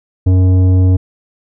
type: tone with tanh clipping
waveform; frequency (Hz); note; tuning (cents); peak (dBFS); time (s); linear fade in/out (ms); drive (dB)
sine; 92.5; F#2; 0; -8; 0.26-0.97; 10; 11
effects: none